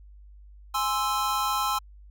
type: chord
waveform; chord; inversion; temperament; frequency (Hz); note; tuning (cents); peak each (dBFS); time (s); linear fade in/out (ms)
square; Ab augmented; none; equal; 830.6 / 1046.5 / 1318.5; Ab5 / C6 / E6; 0 / 0 / 0; -31 / -29 / -29; 0.74-1.79; 10
effects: added 50 Hz sine -46 dBFS peak until 2.1 s